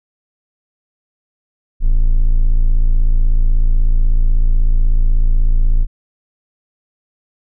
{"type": "tone", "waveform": "triangle", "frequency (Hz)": 28.12, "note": "A0", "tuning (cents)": 39, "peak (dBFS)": -6, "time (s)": [1.8, 5.87], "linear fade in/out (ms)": 50, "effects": []}